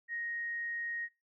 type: tone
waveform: sine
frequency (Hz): 1872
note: A#6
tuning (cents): +7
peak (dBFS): -35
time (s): 0.08-1.09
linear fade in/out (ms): 50
effects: noise-tail reverb RT60 0.3 s tail -25 dB re dry